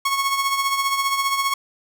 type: tone with tremolo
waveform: sawtooth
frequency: 1100 Hz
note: C#6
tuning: 14 cents flat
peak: -13 dBFS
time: 0.05-1.54 s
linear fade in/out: 5 ms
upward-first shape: triangle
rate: 15 Hz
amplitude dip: 60%
effects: none